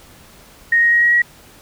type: tone with pitch steps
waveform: sine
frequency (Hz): 1864.7 / 1876.6 / 1888.5 / 1900.6 / 1912.7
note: A#6 / A#6 / A#6 / A#6 / A#6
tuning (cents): 0 / +11 / +22 / +33 / +44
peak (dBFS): -10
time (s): 0.72-1.22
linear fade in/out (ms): 5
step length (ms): 100
effects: pink hiss -45 dBFS RMS until 1.61 s